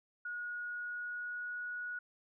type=tone with pitch glide; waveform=sine; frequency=1448 to 1459.8 Hz; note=F#6 to F#6; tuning=-38 to -24 cents; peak=-38 dBFS; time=0.25-1.99 s; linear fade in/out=5 ms; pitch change=+14 cents; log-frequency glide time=0.64-1.66 s; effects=none